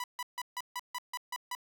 sawtooth tone bursts, 987.8 Hz, B5, in tune, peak -31 dBFS, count 9, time 0-1.551 s, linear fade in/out 2 ms, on 39 ms, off 150 ms, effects none

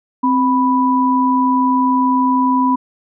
sine tone pair together, 261 / 987.8 Hz, C4 / B5, -4 / 0 cents, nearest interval octave + major seventh, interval 2304 cents, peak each -14 dBFS, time 0.23-2.76 s, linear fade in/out 10 ms, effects none

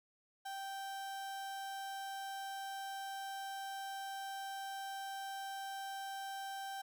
35% pulse tone, 782 Hz, G5, 4 cents flat, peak -40 dBFS, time 0.45-6.82 s, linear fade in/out 10 ms, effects none

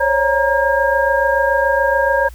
sine tone cluster, 537 / 564 / 938 / 1617 Hz, C5 / C#5 / A#5 / G#6, +45 / +30 / +11 / -47 cents, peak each -18 dBFS, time 0-2.29 s, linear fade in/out 10 ms, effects added 60 Hz sine -33 dBFS peak until 2.34 s + white hiss -48 dBFS RMS until 2.34 s

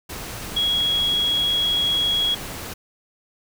sine tone in noise, 3320 Hz, G#7, 1 cent flat, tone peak -18 dBFS, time 0.56-2.35 s, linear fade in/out 10 ms, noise pink, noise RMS -33 dBFS, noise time 0.09-2.74 s, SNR +12 dB, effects none

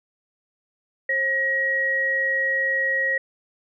sine tone pair together, 534.1 / 1899 Hz, C5 / A#6, +36 / +32 cents, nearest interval octave + minor seventh, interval 2196 cents, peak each -29 / -20 dBFS, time 1.09-3.18 s, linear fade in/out 5 ms, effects none

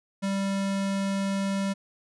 square tone, 196 Hz, G3, in tune, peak -26 dBFS, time 0.22-1.74 s, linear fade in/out 20 ms, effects resampled to 24000 Hz

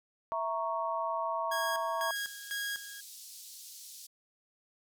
sine chord, A# diminished, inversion second, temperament equal, 659.3 / 932.3 / 1108.7 Hz, E5 / A#5 / C#6, 0 / 0 / 0 cents, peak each -35 dBFS, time 0.32-2.11 s, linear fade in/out 0 ms
sawtooth tone with tremolo, 1642 Hz, G#6, 20 cents flat, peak -30 dBFS, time 1.51-3.01 s, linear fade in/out 10 ms, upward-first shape square, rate 2 Hz, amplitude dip 75%
pink band-pass noise, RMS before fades -49 dBFS, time 2.15-4.07 s, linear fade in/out 10 ms, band 4300 to 16000 Hz, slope 24 dB/octave
effects none

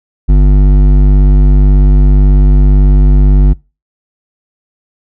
sine tone with hard clipping, 49.08 Hz, G1, 3 cents sharp, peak -4 dBFS, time 0.28-3.54 s, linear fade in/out 20 ms, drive 11 dB, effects noise-tail reverb RT60 0.3 s tail -25 dB re dry

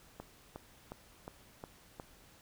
click train, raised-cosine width 1 ms, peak -29 dBFS, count 6, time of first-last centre 0.2-1.999 s, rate 2.78 Hz, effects pink hiss -61 dBFS RMS until 2.41 s

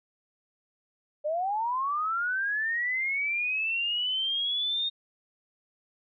sine linear sweep, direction up, 580 to 3700 Hz, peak -26 dBFS, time 1.24-4.9 s, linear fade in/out 20 ms, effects none

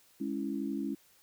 sine chord, C# minor, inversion second, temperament equal, 207.7 / 277.2 / 329.6 Hz, G#3 / C#4 / E4, 0 / 0 / 0 cents, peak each -37 / -35 / -38 dBFS, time 0.2-0.95 s, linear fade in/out 10 ms, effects white hiss -64 dBFS RMS until 1.22 s

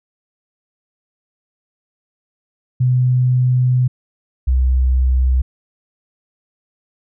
sine tone pair in turn, 126.2 / 63.98 Hz, B2 / C2, +38 / -38 cents, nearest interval octave, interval 1176 cents, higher first, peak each -11 dBFS, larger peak neither, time 2.8-3.88 / 4.47-5.42 s, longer first, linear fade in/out 10 ms, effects none

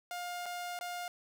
sawtooth tone with dropouts, 708 Hz, F5, 23 cents sharp, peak -34 dBFS, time 0.11-1.08 s, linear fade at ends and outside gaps 1 ms, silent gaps 0.458-0.462 / 0.79-0.81 s, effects none

